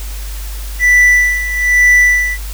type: tone with tremolo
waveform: triangle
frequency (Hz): 1975.5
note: B6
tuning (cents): 0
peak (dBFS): -3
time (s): 0.79-2.38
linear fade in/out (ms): 50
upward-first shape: sine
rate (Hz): 1.1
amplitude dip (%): 75
effects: added 50 Hz sine -21 dBFS peak until 2.53 s + white hiss -32 dBFS RMS until 2.53 s